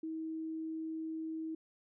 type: tone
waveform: sine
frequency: 319.9 Hz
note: D#4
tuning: 48 cents sharp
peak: -37 dBFS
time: 0.03-1.55 s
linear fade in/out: 5 ms
effects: none